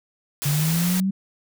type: noise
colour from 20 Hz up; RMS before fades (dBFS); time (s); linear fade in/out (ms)
white; -28; 0.42-1; 0
type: linear sweep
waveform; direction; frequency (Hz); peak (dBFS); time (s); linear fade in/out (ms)
sine; up; 141.2 to 196; -19; 0.45-1.11; 10
effects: none